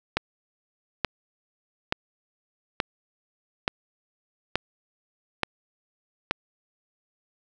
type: click train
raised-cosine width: 0.3 ms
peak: -6 dBFS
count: 8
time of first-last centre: 0.17-6.31 s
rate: 1.14 Hz
effects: none